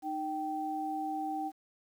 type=tone pair together; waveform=sine; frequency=308.3 / 776.9 Hz; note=D#4 / G5; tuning=-16 / -16 cents; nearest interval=octave + major third; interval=1600 cents; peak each=-37 / -34 dBFS; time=0.02-1.52 s; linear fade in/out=50 ms; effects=10-bit